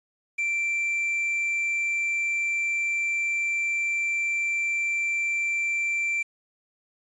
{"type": "tone with quantisation", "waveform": "triangle", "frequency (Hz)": 2349, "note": "D7", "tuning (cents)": 0, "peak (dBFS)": -22, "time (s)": [0.38, 6.23], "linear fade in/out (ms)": 10, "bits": 8, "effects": ["resampled to 22050 Hz"]}